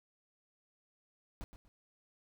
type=noise with echo; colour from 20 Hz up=brown; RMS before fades=-42 dBFS; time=1.41-1.44 s; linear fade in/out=0 ms; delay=120 ms; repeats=2; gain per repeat=-11 dB; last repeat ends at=1.68 s; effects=none